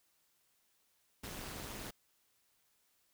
pink noise with amplitude modulation, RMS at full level -42 dBFS, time 1.23-1.91 s, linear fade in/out 10 ms, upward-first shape sine, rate 212 Hz, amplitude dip 80%, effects white hiss -75 dBFS RMS until 3.13 s

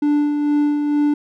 triangle tone with tremolo, 293.7 Hz, D4, in tune, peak -11 dBFS, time 0.02-1.14 s, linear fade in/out 5 ms, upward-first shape sine, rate 2.2 Hz, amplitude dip 40%, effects none

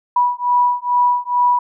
sine beating tone pair, 977 / 979.3 Hz, B5 / B5, -19 / -15 cents, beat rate 2.3 Hz, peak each -16 dBFS, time 0.16-1.59 s, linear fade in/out 5 ms, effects none

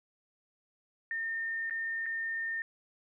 sine tone with dropouts, 1818 Hz, A#6, 44 cents flat, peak -32 dBFS, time 1.11-2.62 s, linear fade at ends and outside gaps 1 ms, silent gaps 1.698-1.708 / 2.059-2.063 s, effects none

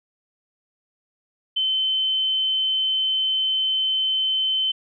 sine tone, 3070 Hz, G7, 37 cents flat, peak -19 dBFS, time 1.56-4.72 s, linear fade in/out 10 ms, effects none

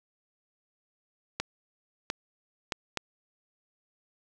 clicks, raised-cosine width 0.2 ms, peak -12 dBFS, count 4, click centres 1.4 / 2.101 / 2.722 / 2.973 s, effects none

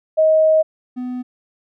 sine / triangle tone pair in turn, 630 / 250 Hz, D#5 / B3, +21 / +21 cents, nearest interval octave + major third, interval 1600 cents, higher first, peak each -10 / -21 dBFS, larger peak first, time 0.17-0.63 / 0.96-1.23 s, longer first, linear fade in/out 20 ms, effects none

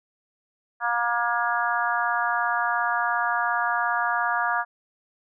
harmonic tone, 237.2 Hz, A#3, 30 cents sharp, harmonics 3 / 4 / 5 / 6 / 7, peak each -28 / -28 / -28 / -28 / -28 dBFS, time 0.8-4.65 s, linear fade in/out 50 ms, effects none

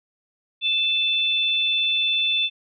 sine tone pair together, 2637 / 3520 Hz, E7 / A7, 0 / 0 cents, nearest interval perfect fourth, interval 500 cents, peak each -24 / -20 dBFS, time 0.61-2.5 s, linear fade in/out 50 ms, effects none

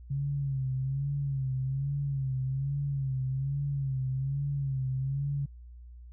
sine tone with vibrato, 136.1 Hz, C#3, 31 cents flat, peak -28 dBFS, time 0.1-5.46 s, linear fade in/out 10 ms, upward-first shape sine, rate 1.2 Hz, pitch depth 73 cents each way, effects added 60 Hz sine -45 dBFS peak until 6.12 s

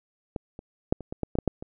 clicks, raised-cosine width 2 ms, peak -17 / -26 / -7 / -25 / -20 / -14 / -16 / -10 / -9 / -24 dBFS, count 10, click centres 0.362 / 0.591 / 0.925 / 1.007 / 1.125 / 1.233 / 1.354 / 1.387 / 1.477 / 1.625 s, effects none

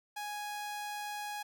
sawtooth tone, 830.6 Hz, G#5, in tune, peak -34 dBFS, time 0.16-1.43 s, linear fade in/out 10 ms, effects none

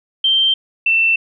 sine tone pair in turn, 3140 / 2679 Hz, G7 / E7, +2 / +27 cents, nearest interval minor third, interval 275 cents, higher first, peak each -11 dBFS, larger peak neither, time 0.24-0.54 / 0.86-1.16 s, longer neither, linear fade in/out 5 ms, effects none

